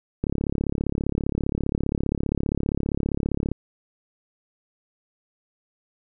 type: click train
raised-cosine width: 3 ms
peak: -11 dBFS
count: 116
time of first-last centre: 0.24-3.516 s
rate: 35.1 Hz
effects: none